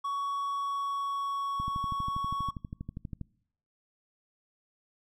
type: tone with pitch glide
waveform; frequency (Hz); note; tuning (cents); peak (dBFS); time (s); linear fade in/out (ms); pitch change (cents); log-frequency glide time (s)
triangle; 1120 to 1112.9; C#6 to C#6; +18 to +6; -28; 0.04-2.51; 10; -12; 0.56-1.71
type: click train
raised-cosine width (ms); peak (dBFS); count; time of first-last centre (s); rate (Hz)
5; -25; 21; 1.6-3.213; 12.4
effects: noise-tail reverb RT60 0.7 s tail -24 dB re dry